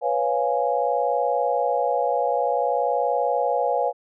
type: chord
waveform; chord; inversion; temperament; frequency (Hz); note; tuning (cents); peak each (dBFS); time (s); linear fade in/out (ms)
sine; C# dominant seventh; third; equal; 493.9 / 554.4 / 698.5 / 830.6; B4 / C#5 / E#5 / G#5; 0 / 0 / 0 / 0; -25; 0.01-3.93; 50
effects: none